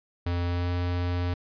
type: tone with pitch glide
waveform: square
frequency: 87.31 to 88.48 Hz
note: F2 to F2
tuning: 0 to +23 cents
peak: -26 dBFS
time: 0.26-1.34 s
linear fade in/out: 5 ms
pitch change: +23 cents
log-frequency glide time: 0.45-0.71 s
effects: resampled to 11025 Hz